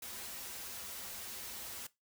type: noise with comb filter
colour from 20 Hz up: white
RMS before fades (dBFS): -45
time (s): 0.02-1.87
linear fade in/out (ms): 5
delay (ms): 6.7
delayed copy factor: -0.55
effects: noise-tail reverb RT60 0.2 s tail -19 dB re dry